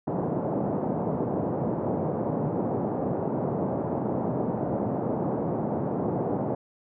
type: band-pass noise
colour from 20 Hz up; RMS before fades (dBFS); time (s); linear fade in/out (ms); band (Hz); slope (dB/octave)
pink; -28; 0.07-6.55; 5; 130 to 790; 24
effects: none